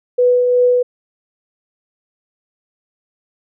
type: tone with tremolo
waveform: sine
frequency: 493.9 Hz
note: B4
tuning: in tune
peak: -8 dBFS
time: 0.18-0.83 s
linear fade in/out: 10 ms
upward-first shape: triangle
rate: 2.7 Hz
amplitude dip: 35%
effects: none